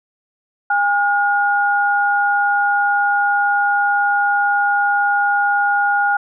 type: tone pair together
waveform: sine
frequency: 812.9 / 1431 Hz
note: G#5 / F6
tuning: -37 / +42 cents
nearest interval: minor seventh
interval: 979 cents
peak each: -16 dBFS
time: 0.7-6.17 s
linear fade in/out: 5 ms
effects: none